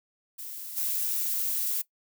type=noise with level steps; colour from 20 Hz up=violet; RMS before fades=-39 / -29 dBFS; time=0.38-1.82 s; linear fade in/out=10 ms; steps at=0.76 s; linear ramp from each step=20 ms; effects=noise-tail reverb RT60 0.1 s tail -19 dB re dry